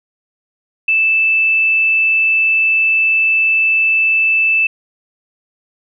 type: tone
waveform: sine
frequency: 2637 Hz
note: E7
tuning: in tune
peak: -10 dBFS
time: 0.88-4.67 s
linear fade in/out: 5 ms
effects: none